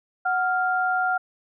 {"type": "tone pair together", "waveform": "sine", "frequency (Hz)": [740, 1396.9], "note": ["F#5", "F6"], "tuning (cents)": [0, 0], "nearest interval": "major seventh", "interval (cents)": 1100, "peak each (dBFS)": -23, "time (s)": [0.25, 1.18], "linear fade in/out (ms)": 10, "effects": []}